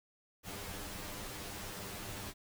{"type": "noise with comb filter", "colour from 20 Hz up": "pink", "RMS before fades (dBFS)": -44, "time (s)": [0.43, 2.34], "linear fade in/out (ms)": 50, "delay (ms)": 10, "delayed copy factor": 0.95, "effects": []}